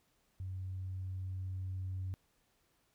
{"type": "tone with level ramp", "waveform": "sine", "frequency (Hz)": 93.5, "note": "F#2", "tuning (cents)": 19, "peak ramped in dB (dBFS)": [-38, -35], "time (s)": [0.4, 2.14], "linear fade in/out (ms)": 0, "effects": ["tanh soft clip ceiling -33 dBFS", "pink hiss -75 dBFS RMS until 2.94 s"]}